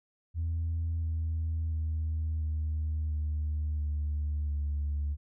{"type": "tone with pitch steps", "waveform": "sine", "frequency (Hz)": [82.41, 80.71, 79.05, 77.43, 75.83, 74.27, 72.74], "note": ["E2", "E2", "D#2", "D#2", "D#2", "D2", "D2"], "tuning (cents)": [0, -36, 28, -8, -44, 20, -16], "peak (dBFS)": -27, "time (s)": [0.34, 5.17], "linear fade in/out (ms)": 50, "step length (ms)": 690, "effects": ["tanh soft clip ceiling -26 dBFS"]}